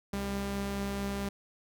sawtooth tone pair together, 65 / 199.33 Hz, C2 / G3, -11 / +29 cents, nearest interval octave + perfect fifth, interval 1940 cents, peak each -35 / -29 dBFS, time 0.13-1.29 s, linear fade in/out 5 ms, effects none

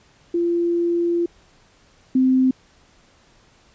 sine tone pair in turn, 343.2 / 259.4 Hz, F4 / C4, -30 / -15 cents, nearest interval perfect fourth, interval 485 cents, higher first, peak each -17 / -13 dBFS, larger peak second, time 0.34-1.26 / 2.15-2.51 s, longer first, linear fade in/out 5 ms, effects pink hiss -55 dBFS RMS until 3.74 s + resampled to 16000 Hz

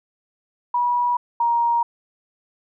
sine tone pair in turn, 970 / 940.2 Hz, B5 / A#5, -31 / +15 cents, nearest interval minor second, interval 54 cents, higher first, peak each -17 / -16 dBFS, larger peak second, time 0.74-1.17 / 1.4-1.83 s, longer neither, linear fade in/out 5 ms, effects none

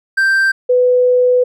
triangle / sine tone pair in turn, 1570 / 498 Hz, G6 / B4, +2 / +14 cents, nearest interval octave + minor sixth, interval 1988 cents, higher first, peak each -8 dBFS, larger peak neither, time 0.17-0.52 / 0.69-1.44 s, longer second, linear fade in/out 10 ms, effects none

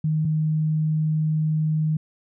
sine tone pair in turn, 155.56 / 155.56 Hz, D#3 / D#3, 0 / 0 cents, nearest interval unison, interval 0 cents, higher neither, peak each -19 / -19 dBFS, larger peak neither, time 0.04-0.25 / 0.25-1.97 s, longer second, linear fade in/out 5 ms, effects none

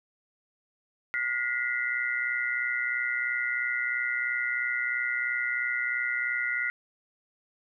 sine tone cluster, 1433 / 1943 / 2066 Hz, F6 / B6 / C7, +44 / -29 / -22 cents, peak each -31 dBFS, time 1.14-6.7 s, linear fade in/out 0 ms, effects none

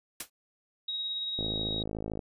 white noise with exponential decay, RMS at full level -31 dBFS, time 0.2-0.3 s, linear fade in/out 5 ms, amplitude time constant 20 ms
sine tone with tremolo, 3796 Hz, A#7, 31 cents sharp, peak -30 dBFS, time 0.88-1.83 s, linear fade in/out 5 ms, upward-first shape triangle, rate 18 Hz, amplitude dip 30%
click train, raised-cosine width 2 ms, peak -22 dBFS, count 44, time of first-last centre 1.39-2.192 s, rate 53.6 Hz
effects resampled to 32000 Hz

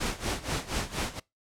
pink noise with tremolo, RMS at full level -29 dBFS, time 0-1.2 s, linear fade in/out 10 ms, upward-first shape sine, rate 4.2 Hz, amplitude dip 85%, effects noise-tail reverb RT60 0.2 s tail -23 dB re dry + low-pass 9000 Hz 12 dB/octave

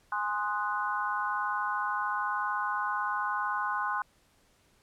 sine chord, Ab dominant seventh, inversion none, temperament equal, 830.6 / 1046.5 / 1244.5 / 1480 Hz, Ab5 / C6 / Eb6 / Gb6, 0 / 0 / 0 / 0 cents, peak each -35 / -32 / -36 / -34 dBFS, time 0.12-4.02 s, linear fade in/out 2 ms, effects pink hiss -66 dBFS RMS until 4.82 s + low-pass 12000 Hz 12 dB/octave

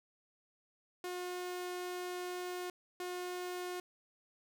sawtooth tone bursts at uneven times, 359.8 Hz, F#4, 48 cents flat, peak -35 dBFS, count 2, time 1.04-2.7 / 3-3.8 s, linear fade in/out 2 ms, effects none

